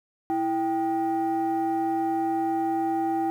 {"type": "tone pair together", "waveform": "sine", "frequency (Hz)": [329.6, 784.7], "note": ["E4", "G5"], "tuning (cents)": [0, 2], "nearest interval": "octave + minor third", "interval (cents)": 1502, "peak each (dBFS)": -24, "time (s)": [0.3, 3.3], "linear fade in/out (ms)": 0, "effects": ["tanh soft clip ceiling -19 dBFS", "9-bit"]}